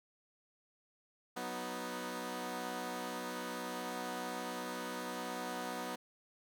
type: chord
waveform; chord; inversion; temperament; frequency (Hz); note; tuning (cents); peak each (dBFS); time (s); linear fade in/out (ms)
10% pulse; B major; second; equal; 185 / 246.9 / 311.1; F#3 / B3 / D#4; 0 / 0 / 0; -37 / -33 / -38; 1.36-5.96; 10
effects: none